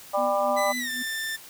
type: harmonic tone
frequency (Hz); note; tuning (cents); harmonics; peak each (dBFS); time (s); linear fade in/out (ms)
198.5; G3; +22; 3 / 4 / 5 / 6; -24 / -27 / -30 / -29; 0.13-0.73; 20
type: tone with tremolo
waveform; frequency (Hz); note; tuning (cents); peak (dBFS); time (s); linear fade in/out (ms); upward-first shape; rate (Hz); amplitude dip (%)
sine; 246.9; B3; 0; -31; 0.17-1.03; 10; triangle; 3.7; 90
type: tone with pitch glide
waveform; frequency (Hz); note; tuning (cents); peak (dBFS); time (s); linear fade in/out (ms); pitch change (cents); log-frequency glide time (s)
sawtooth; 2000 to 1781.8; B6 to A6; +21 to +21; -25; 0.56-1.37; 20; -200; 0.78-0.9
effects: white hiss -46 dBFS RMS until 1.49 s